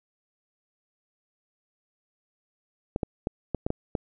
clicks, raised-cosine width 2 ms, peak -13 dBFS, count 7, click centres 2.961 / 3.032 / 3.271 / 3.547 / 3.665 / 3.704 / 3.952 s, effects none

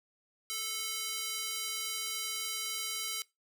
square tone with high-pass filter, 438.2 Hz, A4, 7 cents flat, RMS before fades -37 dBFS, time 0.5-3.22 s, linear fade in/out 0 ms, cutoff 3300 Hz, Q 0.74, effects noise-tail reverb RT60 0.2 s tail -21 dB re dry

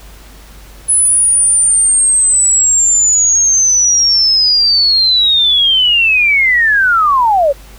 sine linear sweep, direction down, 10170 to 530 Hz, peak -7 dBFS, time 0.88-7.53 s, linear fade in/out 20 ms, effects added 50 Hz sine -35 dBFS peak until 7.78 s + pink hiss -40 dBFS RMS until 7.78 s

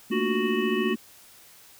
sine chord, Bb major seventh, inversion third, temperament equal with one note detuned, 220 / 234.3 / 293.7 / 349.2 Hz, A3 / Bb3 / D4 / F4, 0 / +9 / 0 / 0 cents, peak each -29 / -30 / -33 / -35 dBFS, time 0.1-0.96 s, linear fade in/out 10 ms
harmonic tone, 371 Hz, F#4, 5 cents sharp, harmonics 1 / 3 / 5 / 7 / 8, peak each -26 / -35 / -34 / -36 / -37 dBFS, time 0.11-0.95 s, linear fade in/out 20 ms
effects white hiss -52 dBFS RMS until 1.79 s

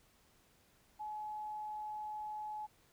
sine tone, 850 Hz, G#5, 40 cents sharp, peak -40 dBFS, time 0.99-2.67 s, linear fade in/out 20 ms, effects pink hiss -69 dBFS RMS until 2.92 s

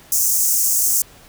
pink high-pass noise, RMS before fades -17 dBFS, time 0.12-1.02 s, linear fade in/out 2 ms, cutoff 6000 Hz, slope 48 dB/octave, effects pink hiss -46 dBFS RMS until 1.28 s

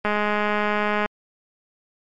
click train, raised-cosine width 0.5 ms, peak -8 dBFS, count 212, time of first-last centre 0.05-1.06 s, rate 209 Hz, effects MP3 64 kbps

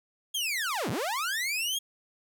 sawtooth linear two-way sweep, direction down then up, 3329 to 92.5 to 3329 Hz, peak -25 dBFS, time 0.34-1.79 s, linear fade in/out 10 ms, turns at 0.9 s, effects none

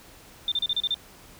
sine tone bursts, 3584 Hz, A7, 31 cents sharp, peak -22 dBFS, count 7, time 0.48-0.944 s, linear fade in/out 2 ms, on 38 ms, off 33 ms, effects pink hiss -50 dBFS RMS until 1.39 s

